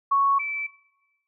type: tone pair in turn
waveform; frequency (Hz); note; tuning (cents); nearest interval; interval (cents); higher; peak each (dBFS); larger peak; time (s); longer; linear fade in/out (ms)
sine; 1108.7 / 2320; C#6 / D7; 0 / -22; octave + minor second; 1278; second; -17 / -26; first; 0.11-0.39 / 0.39-0.67; neither; 10
effects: noise-tail reverb RT60 1.0 s tail -20 dB re dry